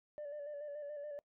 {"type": "tone with vibrato", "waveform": "sine", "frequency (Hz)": 585, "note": "D5", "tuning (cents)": -7, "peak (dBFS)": -40, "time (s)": [0.18, 1.19], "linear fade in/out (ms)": 0, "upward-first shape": "square", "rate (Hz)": 7, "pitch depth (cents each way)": 35, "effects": ["noise-tail reverb RT60 0.1 s tail -24 dB re dry", "tanh soft clip ceiling -40 dBFS"]}